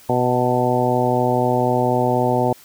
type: harmonic tone with a mistuned harmonic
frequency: 124 Hz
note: B2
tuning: 7 cents sharp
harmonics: 1 / 2 / 3 / 4 / 5 / 6 / 7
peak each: -23 / -23 / -23 / -23 / -23 / -23 / -23 dBFS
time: 0.09-2.53 s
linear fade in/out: 5 ms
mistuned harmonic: 7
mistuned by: +25 cents
effects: white hiss -47 dBFS RMS until 2.64 s